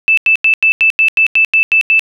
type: tone bursts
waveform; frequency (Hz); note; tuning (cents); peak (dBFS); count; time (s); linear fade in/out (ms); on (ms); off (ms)
sine; 2637; E7; 0; -6; 11; 0.08-1.994; 0; 94; 88
effects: none